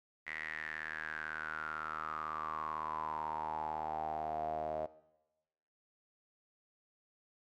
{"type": "tone with band-pass filter sweep", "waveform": "sawtooth", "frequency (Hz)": 78, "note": "D#2", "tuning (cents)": 5, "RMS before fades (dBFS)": -40, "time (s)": [0.26, 4.87], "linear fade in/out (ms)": 20, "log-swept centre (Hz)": [2000, 630], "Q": 9.9, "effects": ["noise-tail reverb RT60 1.0 s tail -18 dB re dry"]}